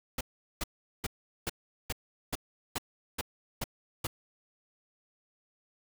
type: noise bursts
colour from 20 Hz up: pink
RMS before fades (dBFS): -33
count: 10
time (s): 0.18-4.07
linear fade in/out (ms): 5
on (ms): 29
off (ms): 400
effects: none

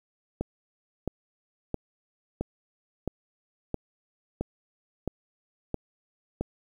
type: click train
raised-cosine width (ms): 2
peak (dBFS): -15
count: 10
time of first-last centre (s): 0.41-6.41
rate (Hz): 1.5
effects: 9-bit

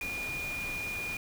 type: tone in noise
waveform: sine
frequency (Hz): 2431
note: D#7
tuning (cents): -41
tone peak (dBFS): -34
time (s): 0.01-1.17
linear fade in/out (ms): 2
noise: pink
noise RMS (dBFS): -42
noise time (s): 0.01-1.17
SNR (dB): +5
effects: none

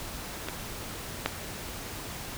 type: clicks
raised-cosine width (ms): 0.3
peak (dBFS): -16 / -9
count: 2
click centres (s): 0.486 / 1.26
effects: pink hiss -39 dBFS RMS until 2.37 s

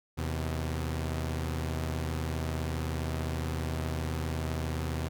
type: tone pair together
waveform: sawtooth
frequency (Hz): 79.5 / 126.9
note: D#2 / B2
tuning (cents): +38 / +47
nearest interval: minor sixth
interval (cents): 809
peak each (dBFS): -28 / -32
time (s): 0.17-5.09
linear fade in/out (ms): 20
effects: none

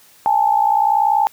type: tone pair together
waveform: sine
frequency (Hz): 817.5 / 878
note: G#5 / A5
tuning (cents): -28 / -4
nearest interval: minor second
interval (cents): 124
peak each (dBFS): -15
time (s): 0.26-1.27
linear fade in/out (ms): 0
effects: white hiss -49 dBFS RMS until 1.32 s + high-pass 80 Hz 12 dB/octave

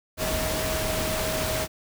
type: tone in noise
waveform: sine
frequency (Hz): 632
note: D#5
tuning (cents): +27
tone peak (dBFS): -30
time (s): 0.17-1.68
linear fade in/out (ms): 50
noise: pink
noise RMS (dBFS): -28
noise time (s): 0.17-1.68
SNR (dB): -5
effects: none

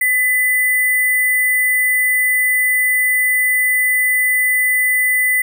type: tone with sample-and-hold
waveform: sine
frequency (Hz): 2005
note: B6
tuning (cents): +26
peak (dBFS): -12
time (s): 0.01-5.42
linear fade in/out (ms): 5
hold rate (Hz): 11025
effects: none

